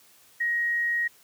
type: tone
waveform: sine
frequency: 1886 Hz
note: A#6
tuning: 20 cents sharp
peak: -23 dBFS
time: 0.4-1.08 s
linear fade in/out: 10 ms
effects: white hiss -57 dBFS RMS until 1.23 s + high-pass 60 Hz 12 dB/octave